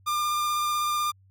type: tone with vibrato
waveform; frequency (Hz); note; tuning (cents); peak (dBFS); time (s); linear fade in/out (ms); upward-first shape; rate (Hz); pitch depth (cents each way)
45% pulse; 1200; D6; +37; -24; 0.06-1.12; 20; square; 16; 9
effects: added 96 Hz sine -55 dBFS peak until 1.3 s